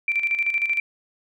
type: tone with tremolo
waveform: sine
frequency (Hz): 2349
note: D7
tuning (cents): 0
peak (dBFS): -18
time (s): 0.08-0.8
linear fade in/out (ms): 2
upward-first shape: square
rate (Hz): 13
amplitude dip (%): 60
effects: none